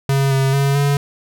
square tone with pitch steps, 137.2 / 135 / 139 / 142 Hz, C#3 / C#3 / C#3 / C#3, -17 / -45 / +5 / +42 cents, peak -14 dBFS, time 0.09-0.97 s, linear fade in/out 2 ms, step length 220 ms, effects none

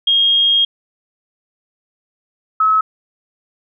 sine tone pair in turn, 3249 / 1289.4 Hz, G#7 / E6, -39 / -39 cents, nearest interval octave + major third, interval 1600 cents, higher first, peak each -10 dBFS, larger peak neither, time 0.07-0.65 / 2.6-2.81 s, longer first, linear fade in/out 5 ms, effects none

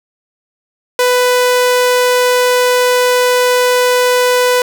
sawtooth tone, 496.8 Hz, B4, 10 cents sharp, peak -5 dBFS, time 0.99-4.62 s, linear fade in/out 2 ms, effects none

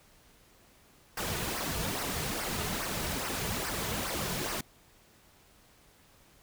pink noise with flanger, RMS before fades -34 dBFS, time 1.17-4.61 s, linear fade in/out 5 ms, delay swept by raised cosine 0.27 to 3.77 ms, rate 2.4 Hz, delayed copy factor -0.6, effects pink hiss -61 dBFS RMS until 6.42 s

